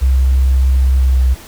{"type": "tone with pitch glide", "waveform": "sine", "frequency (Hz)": [65.41, 63.95], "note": ["C2", "C2"], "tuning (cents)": [0, -39], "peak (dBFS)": -8, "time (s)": [0.01, 1.35], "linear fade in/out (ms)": 20, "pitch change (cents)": -39, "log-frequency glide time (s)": [0.98, 1.22], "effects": ["pink hiss -36 dBFS RMS until 1.47 s"]}